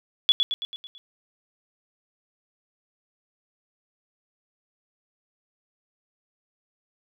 sine tone with echo, 3405 Hz, G#7, 42 cents sharp, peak -13 dBFS, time 0.29-0.32 s, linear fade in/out 0 ms, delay 110 ms, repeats 6, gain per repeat -5 dB, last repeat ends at 0.98 s, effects none

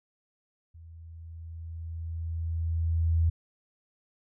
sine tone with level ramp, 82.41 Hz, E2, in tune, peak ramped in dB -46 to -20 dBFS, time 0.74-3.3 s, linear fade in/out 10 ms, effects none

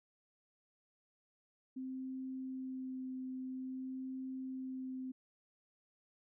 sine tone with vibrato, 260 Hz, C4, 11 cents flat, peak -40 dBFS, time 1.76-5.12 s, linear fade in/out 10 ms, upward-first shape sine, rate 0.5 Hz, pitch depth 10 cents each way, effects none

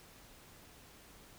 silence, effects pink hiss -58 dBFS RMS until 1.38 s

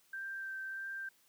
sine tone with vibrato, 1568 Hz, G6, in tune, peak -39 dBFS, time 0.13-1.09 s, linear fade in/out 5 ms, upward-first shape sine, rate 1.6 Hz, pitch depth 13 cents each way, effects white hiss -69 dBFS RMS until 1.28 s + high-pass 100 Hz 12 dB/octave

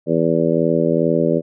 harmonic tone, 82.41 Hz, E2, in tune, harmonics 2 / 3 / 4 / 5 / 6 / 7, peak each -21 / -21 / -21 / -21 / -21 / -21 dBFS, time 0.06-1.42 s, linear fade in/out 50 ms, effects none

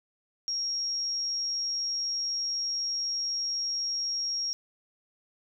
sine tone, 5588 Hz, F8, in tune, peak -28 dBFS, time 0.48-4.53 s, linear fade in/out 0 ms, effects none

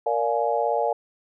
sine chord, Bb dominant seventh, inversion none, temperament just, 466.2 / 582.7 / 699.2 / 839.1 Hz, Bb4 / D5 / F5 / Ab5, 0 / -14 / +2 / +18 cents, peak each -26 dBFS, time 0.06-0.93 s, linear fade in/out 5 ms, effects none

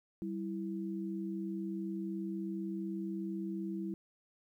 sine tone pair together, 193.45 / 329.4 Hz, G3 / E4, -23 / -1 cents, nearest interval major sixth, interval 922 cents, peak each -38 / -39 dBFS, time 0.22-3.94 s, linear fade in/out 0 ms, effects 12-bit

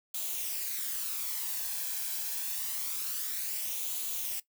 blue noise with flanger, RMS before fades -35 dBFS, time 0.14-4.4 s, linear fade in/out 5 ms, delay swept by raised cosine 0.28 to 1.25 ms, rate 0.26 Hz, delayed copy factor +0.5, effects noise-tail reverb RT60 0.1 s tail -17 dB re dry

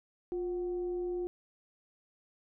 sine tone with frequency modulation, 354.1 Hz, F4, 24 cents sharp, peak -32 dBFS, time 0.32-1.27 s, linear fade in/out 0 ms, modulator 393 Hz, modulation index 0.23, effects none

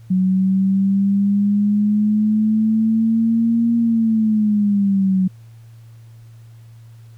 sine linear two-way sweep, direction up then down, 185 to 233.7 to 185 Hz, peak -13 dBFS, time 0.1-5.28 s, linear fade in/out 10 ms, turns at 3.76 s, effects added 114 Hz sine -39 dBFS peak until 7.17 s + pink hiss -58 dBFS RMS until 7.17 s

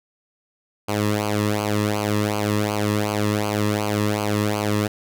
sawtooth tone with flanger, 104.7 Hz, G#2, 15 cents sharp, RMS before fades -22 dBFS, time 0.88-4.88 s, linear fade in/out 10 ms, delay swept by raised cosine 0.54 to 1.36 ms, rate 2.7 Hz, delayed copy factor -0.8, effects none

